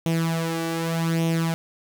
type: tone with flanger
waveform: sawtooth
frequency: 164.81 Hz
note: E3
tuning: in tune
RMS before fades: -24 dBFS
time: 0.06-1.54 s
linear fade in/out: 0 ms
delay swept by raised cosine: 0.32 to 2.62 ms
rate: 0.84 Hz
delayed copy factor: +0.65
effects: none